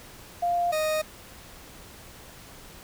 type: tone pair in turn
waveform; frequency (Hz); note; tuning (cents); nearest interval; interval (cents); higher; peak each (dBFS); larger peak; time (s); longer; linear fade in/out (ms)
sine / 40% pulse; 698.5 / 620.8; F5 / D#5; 0 / -4; major second; 204; first; -22 / -23; first; 0.42-0.72 / 0.72-1.02; neither; 10
effects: pink hiss -47 dBFS RMS until 2.83 s